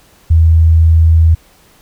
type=tone; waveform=sine; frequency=81.3 Hz; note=E2; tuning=23 cents flat; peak=-4 dBFS; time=0.3-1.35 s; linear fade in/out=10 ms; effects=pink hiss -47 dBFS RMS until 1.81 s